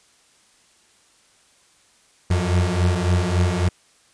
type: beating tone pair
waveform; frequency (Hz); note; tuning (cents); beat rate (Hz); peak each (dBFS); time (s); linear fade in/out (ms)
35% pulse; 87.31 / 90.91; F2 / F#2; 0 / -30; 3.6; -19 / -18; 2.3-3.69; 10
effects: white hiss -57 dBFS RMS until 4.13 s + resampled to 22050 Hz